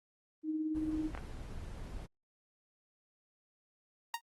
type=tone with tremolo; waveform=sine; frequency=311.6 Hz; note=D#4; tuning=3 cents sharp; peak=-31 dBFS; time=0.43-1.11 s; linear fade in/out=50 ms; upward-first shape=sine; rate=18 Hz; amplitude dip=40%
type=noise; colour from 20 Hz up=brown; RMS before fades=-44 dBFS; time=0.74-2.07 s; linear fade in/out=20 ms
type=clicks; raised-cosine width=0.5 ms; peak=-26 dBFS; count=2; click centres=1.15 / 1.176 s
type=tone with exponential decay; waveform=sawtooth; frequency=932.3 Hz; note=A#5; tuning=in tune; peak=-27 dBFS; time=4.14-4.21 s; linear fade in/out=2 ms; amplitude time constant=15 ms
effects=Opus 32 kbps